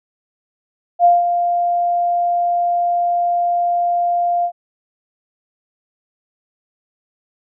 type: tone with ADSR envelope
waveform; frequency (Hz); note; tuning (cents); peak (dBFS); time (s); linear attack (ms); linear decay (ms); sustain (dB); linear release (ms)
sine; 698.5; F5; 0; -6; 0.99-4.52; 57; 180; -8; 75
effects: none